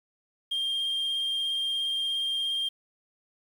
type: tone with vibrato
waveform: sine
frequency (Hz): 3200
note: G7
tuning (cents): +35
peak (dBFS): -24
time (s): 0.51-2.69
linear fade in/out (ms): 10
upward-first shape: sine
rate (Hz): 17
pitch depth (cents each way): 14
effects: tanh soft clip ceiling -25 dBFS + 9-bit